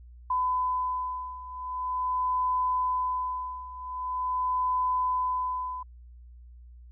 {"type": "beating tone pair", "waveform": "sine", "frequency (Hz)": [1007, 1007.44], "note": ["B5", "B5"], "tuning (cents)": [33, 34], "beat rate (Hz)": 0.44, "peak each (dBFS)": [-28, -31], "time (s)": [0.3, 5.83], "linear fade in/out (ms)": 5, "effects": ["added 60 Hz sine -46 dBFS peak until 6.91 s"]}